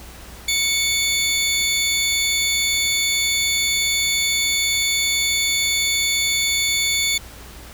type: tone pair together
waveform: 25% pulse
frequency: 2217 / 3511 Hz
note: C#7 / A7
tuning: 0 / -4 cents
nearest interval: minor sixth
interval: 796 cents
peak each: -17 dBFS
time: 0.48-7.18 s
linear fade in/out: 5 ms
effects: added 60 Hz sine -41 dBFS peak until 7.73 s + pink hiss -41 dBFS RMS until 7.73 s